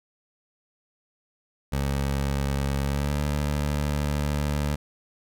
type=tone with pitch glide; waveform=20% pulse; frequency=69.3 to 73.17 Hz; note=C#2 to D2; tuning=0 to -6 cents; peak=-19 dBFS; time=1.72-4.76 s; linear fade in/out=10 ms; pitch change=+94 cents; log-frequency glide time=2.84-3.19 s; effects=none